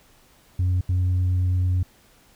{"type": "tone bursts at uneven times", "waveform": "sine", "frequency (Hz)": 90.9, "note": "F#2", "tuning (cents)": -30, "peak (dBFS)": -16, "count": 2, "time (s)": [[0.59, 0.81], [0.89, 1.83]], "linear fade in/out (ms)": 5, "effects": ["tanh soft clip ceiling -17 dBFS", "pink hiss -56 dBFS RMS until 2.35 s"]}